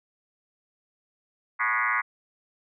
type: tone with frequency modulation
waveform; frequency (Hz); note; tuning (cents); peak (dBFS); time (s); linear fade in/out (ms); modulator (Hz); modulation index
sine; 1568; G6; 0; -22; 1.59-2.02; 20; 115; 5
effects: none